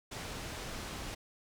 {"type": "low-pass noise", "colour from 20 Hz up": "pink", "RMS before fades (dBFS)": -42, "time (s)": [0.11, 1.15], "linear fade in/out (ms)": 10, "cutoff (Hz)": 8200, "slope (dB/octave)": 12, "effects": []}